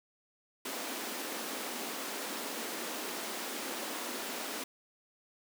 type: high-pass noise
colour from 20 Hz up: pink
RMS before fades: -39 dBFS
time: 0.65-4.64 s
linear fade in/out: 5 ms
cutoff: 220 Hz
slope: 48 dB/octave
effects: none